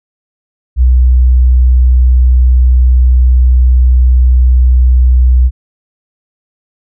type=tone; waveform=sine; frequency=62.5 Hz; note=B1; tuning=21 cents sharp; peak=-3 dBFS; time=0.76-5.51 s; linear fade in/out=50 ms; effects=none